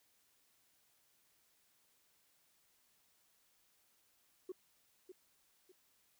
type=tone with echo; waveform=sine; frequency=370 Hz; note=F#4; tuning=in tune; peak=-39 dBFS; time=4.49-4.52 s; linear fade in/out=5 ms; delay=600 ms; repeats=2; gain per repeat=-10 dB; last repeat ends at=5.72 s; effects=tanh soft clip ceiling -39 dBFS + white hiss -74 dBFS RMS until 6.19 s